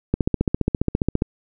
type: click train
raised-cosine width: 3 ms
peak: -5 dBFS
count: 17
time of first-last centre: 0.14-1.221 s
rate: 14.8 Hz
effects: none